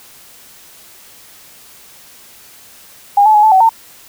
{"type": "tone with pitch steps", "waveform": "sine", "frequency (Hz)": [811, 864, 839, 871, 758, 904], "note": ["G#5", "A5", "G#5", "A5", "F#5", "A5"], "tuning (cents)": [-41, -32, 17, -18, 42, 47], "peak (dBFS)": -5, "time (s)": [3.17, 3.692], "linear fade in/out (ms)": 5, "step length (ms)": 87, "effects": ["white hiss -41 dBFS RMS until 4.08 s"]}